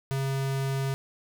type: tone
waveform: square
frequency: 135.6 Hz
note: C#3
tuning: 38 cents flat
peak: -27 dBFS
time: 0.11-0.94 s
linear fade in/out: 0 ms
effects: none